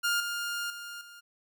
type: tone with level steps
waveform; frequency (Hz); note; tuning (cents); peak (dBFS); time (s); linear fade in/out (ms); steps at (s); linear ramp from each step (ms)
sawtooth; 1409; F6; +15; -22 / -28 / -36 / -44; 0.03-1.21; 20; 0.2 / 0.7 / 1.01; 2
effects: none